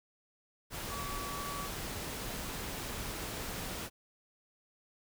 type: tone in noise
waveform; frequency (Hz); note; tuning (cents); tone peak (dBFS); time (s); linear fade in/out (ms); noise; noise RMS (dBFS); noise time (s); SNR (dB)
sine; 1141; C#6; +50; -41; 0.88-1.7; 50; pink; -40; 0.7-3.9; -4
effects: none